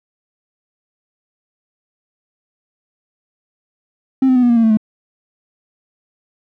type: tone with pitch steps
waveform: triangle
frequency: 264.4 / 256.9 / 249.6 / 242.5 / 235.6 / 228.8 / 222.3 / 216 Hz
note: C4 / C4 / B3 / B3 / A#3 / A#3 / A3 / A3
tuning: +18 / -32 / +19 / -31 / +19 / -32 / +18 / -32 cents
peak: -6 dBFS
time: 4.22-4.772 s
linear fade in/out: 5 ms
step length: 69 ms
effects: tanh soft clip ceiling -4 dBFS